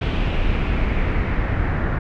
brown noise with low-pass filter sweep, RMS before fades -20 dBFS, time 0.01-1.99 s, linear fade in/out 10 ms, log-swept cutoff 3000 to 1700 Hz, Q 2.8, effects none

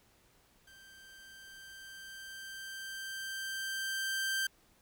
sawtooth tone with level ramp, 1568 Hz, G6, in tune, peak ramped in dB -52 to -27 dBFS, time 0.67-4.47 s, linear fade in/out 5 ms, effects pink hiss -67 dBFS RMS until 4.81 s

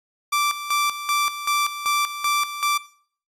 sawtooth tone with tremolo, 1171 Hz, D6, 5 cents flat, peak -15 dBFS, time 0.32-2.78 s, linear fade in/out 10 ms, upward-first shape square, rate 2.6 Hz, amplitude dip 70%, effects noise-tail reverb RT60 0.5 s tail -17 dB re dry + resampled to 32000 Hz

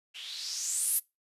violet noise with low-pass filter sweep, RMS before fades -33 dBFS, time 0.14-1 s, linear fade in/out 20 ms, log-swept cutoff 2800 to 12000 Hz, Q 4.8, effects noise-tail reverb RT60 0.2 s tail -22 dB re dry + resampled to 32000 Hz

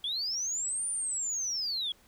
sine linear two-way sweep, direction up then down, 3259 to 9397 to 3259 Hz, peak -29 dBFS, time 0.04-1.92 s, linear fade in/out 2 ms, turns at 0.89 s, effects tanh soft clip ceiling -26 dBFS + pink hiss -62 dBFS RMS until 2.07 s

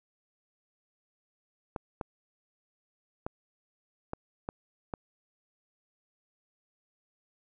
clicks, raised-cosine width 1 ms, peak -20 dBFS, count 6, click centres 1.762 / 2.012 / 3.265 / 4.134 / 4.489 / 4.938 s, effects none

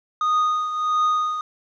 triangle tone with tremolo, 1238 Hz, D#6, 9 cents flat, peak -14 dBFS, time 0.21-1.41 s, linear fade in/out 2 ms, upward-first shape triangle, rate 1.5 Hz, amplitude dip 65%, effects resampled to 16000 Hz + 9-bit

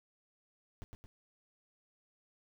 brown noise with echo, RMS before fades -44 dBFS, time 0.82-0.84 s, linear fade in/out 0 ms, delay 110 ms, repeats 2, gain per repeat -4 dB, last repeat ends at 1.06 s, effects none

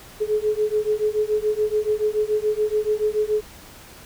sine beating tone pair, 422.4 / 429.4 Hz, G#4 / A4, +29 / -42 cents, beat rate 7 Hz, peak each -22 dBFS, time 0.2-3.42 s, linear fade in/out 20 ms, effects pink hiss -44 dBFS RMS until 4.05 s

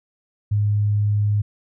sine tone, 103.83 Hz, G#2, in tune, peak -16 dBFS, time 0.51-1.42 s, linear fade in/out 10 ms, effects none

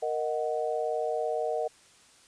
sine chord, D# minor, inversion second, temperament equal, 466.2 / 622.3 / 740 Hz, A#4 / D#5 / F#5, 0 / 0 / 0 cents, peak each -31 / -31 / -33 dBFS, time 0.02-1.68 s, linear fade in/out 10 ms, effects white hiss -58 dBFS RMS until 2.27 s + resampled to 22050 Hz

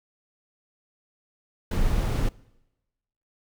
brown noise, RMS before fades -23 dBFS, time 1.71-2.29 s, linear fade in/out 5 ms, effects noise-tail reverb RT60 1.0 s tail -23 dB re dry

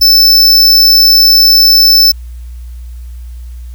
square tone, 5280 Hz, E8, 2 cents sharp, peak -3 dBFS, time 0.01-2.12 s, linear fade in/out 10 ms, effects added 60 Hz sine -23 dBFS peak until 3.74 s + white hiss -48 dBFS RMS until 3.74 s

